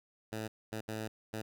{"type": "tone bursts at uneven times", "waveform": "10% pulse", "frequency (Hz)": 109.2, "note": "A2", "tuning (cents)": -13, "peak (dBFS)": -29, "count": 4, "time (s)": [[0.32, 0.48], [0.72, 0.81], [0.88, 1.08], [1.33, 1.42]], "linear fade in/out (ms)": 10, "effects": []}